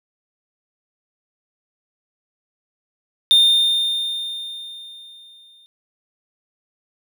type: tone with exponential decay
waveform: triangle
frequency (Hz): 3629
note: A#7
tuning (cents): -47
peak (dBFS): -7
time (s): 3.31-5.66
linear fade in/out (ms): 0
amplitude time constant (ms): 510
effects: none